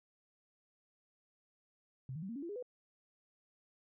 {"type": "tone with pitch steps", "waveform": "sine", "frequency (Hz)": [130.81, 158.28, 191.52, 231.7, 280.4, 339.3, 410.5, 496.7], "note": ["C3", "D#3", "G3", "A#3", "C#4", "F4", "G#4", "B4"], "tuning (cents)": [0, 30, -40, -10, 20, -50, -20, 10], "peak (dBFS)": -40, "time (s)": [2.09, 2.626], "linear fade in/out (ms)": 2, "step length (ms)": 67, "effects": []}